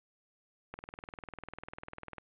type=click train; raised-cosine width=0.5 ms; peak=-27 dBFS; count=30; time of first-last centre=0.74-2.183 s; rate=20.1 Hz; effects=resampled to 8000 Hz